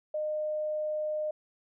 sine tone, 611 Hz, D#5, 32 cents flat, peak -29 dBFS, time 0.14-1.31 s, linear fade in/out 5 ms, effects none

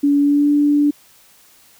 sine tone with pitch glide, 285.7 to 291.5 Hz, D4 to D4, -48 to -13 cents, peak -11 dBFS, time 0.03-0.91 s, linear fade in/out 10 ms, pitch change +35 cents, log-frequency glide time 0.2-0.5 s, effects white hiss -50 dBFS RMS until 1.79 s

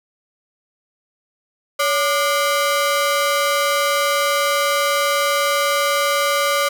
sawtooth ring-modulated tone, 880 Hz, A5, in tune, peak -9 dBFS, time 1.79-6.69 s, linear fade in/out 10 ms, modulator 316 Hz, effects none

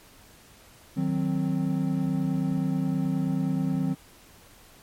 triangle chord, C diminished, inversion first, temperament equal, 155.56 / 185 / 261.6 Hz, Eb3 / Gb3 / C4, 0 / 0 / 0 cents, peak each -26 dBFS, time 0.96-3.95 s, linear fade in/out 20 ms, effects pink hiss -53 dBFS RMS until 4.82 s + MP3 64 kbps

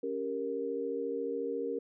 sine chord, G diminished, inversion second, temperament equal, 277.2 / 392 / 466.2 Hz, Db4 / G4 / Bb4, 0 / 0 / 0 cents, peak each -39 / -38 / -34 dBFS, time 0.03-1.79 s, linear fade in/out 5 ms, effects none

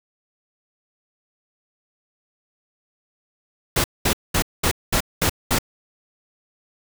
pink noise bursts, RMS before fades -19 dBFS, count 7, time 3.76-5.587 s, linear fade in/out 5 ms, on 81 ms, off 210 ms, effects none

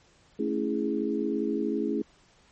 sine chord, A major seventh, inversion none, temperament equal, 220 / 277.2 / 329.6 / 415.3 Hz, A3 / C#4 / E4 / G#4, 0 / 0 / 0 / 0 cents, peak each -31 dBFS, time 0.39-2.02 s, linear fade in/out 5 ms, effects pink hiss -61 dBFS RMS until 2.51 s + MP3 32 kbps

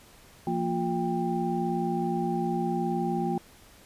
sine tone cluster, 172.4 / 231.7 / 354.2 / 792 Hz, F3 / A#3 / F4 / G5, -22 / -10 / +24 / +18 cents, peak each -31 dBFS, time 0.47-3.38 s, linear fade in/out 2 ms, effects pink hiss -54 dBFS RMS until 3.85 s + resampled to 32000 Hz

